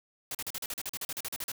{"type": "noise bursts", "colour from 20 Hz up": "white", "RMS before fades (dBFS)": -36, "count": 16, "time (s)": [0.31, 1.518], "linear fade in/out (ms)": 2, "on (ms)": 38, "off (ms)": 40, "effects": []}